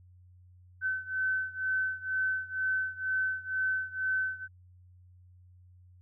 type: beating tone pair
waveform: sine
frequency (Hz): 1525 / 1527.1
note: G6 / G6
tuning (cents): -48 / -46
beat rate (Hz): 2.1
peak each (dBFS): -31 / -33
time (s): 0.81-4.48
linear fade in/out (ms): 50
effects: added 90 Hz sine -54 dBFS peak until 6.01 s